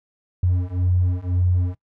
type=beating tone pair; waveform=triangle; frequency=89 / 90.9 Hz; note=F2 / F#2; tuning=+33 / -30 cents; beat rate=1.9 Hz; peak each=-18 / -17 dBFS; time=0.43-1.75 s; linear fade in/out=5 ms; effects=noise-tail reverb RT60 0.1 s tail -20 dB re dry + tanh soft clip ceiling -12 dBFS